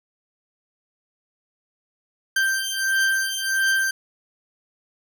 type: beating tone pair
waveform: 40% pulse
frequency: 1568 / 1569.5 Hz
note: G6 / G6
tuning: 0 / +2 cents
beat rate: 1.5 Hz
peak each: -22 dBFS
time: 2.36-3.91 s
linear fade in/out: 5 ms
effects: none